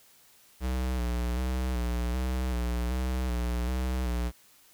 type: tone with vibrato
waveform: square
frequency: 61.74 Hz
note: B1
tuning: in tune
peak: -28 dBFS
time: 0.6-4.32 s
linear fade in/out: 50 ms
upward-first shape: square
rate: 1.3 Hz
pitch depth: 48 cents each way
effects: white hiss -59 dBFS RMS until 4.73 s